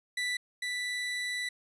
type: tone pair in turn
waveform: 30% pulse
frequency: 1975.5 / 1975.5 Hz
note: B6 / B6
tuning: 0 / 0 cents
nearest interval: unison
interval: 0 cents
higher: neither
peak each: -27 / -29 dBFS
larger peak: first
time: 0.17-0.37 / 0.62-1.49 s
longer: second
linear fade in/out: 5 ms
effects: resampled to 22050 Hz